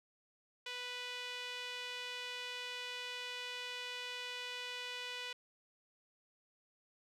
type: tone with band-pass filter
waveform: sawtooth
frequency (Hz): 493.9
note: B4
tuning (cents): 0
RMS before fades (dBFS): -44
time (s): 0.66-5.33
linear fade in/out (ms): 5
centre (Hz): 3000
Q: 1.9
effects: none